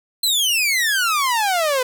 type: exponential sweep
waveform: sawtooth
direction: down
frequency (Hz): 4170 to 494.3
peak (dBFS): -13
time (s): 0.23-1.83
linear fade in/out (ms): 5
effects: none